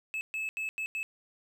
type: tone bursts at uneven times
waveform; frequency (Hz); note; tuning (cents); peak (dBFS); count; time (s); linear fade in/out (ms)
triangle; 2600; E7; -24; -30; 5; 0.14-0.21 / 0.34-0.49 / 0.57-0.69 / 0.78-0.86 / 0.95-1.03; 0
effects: none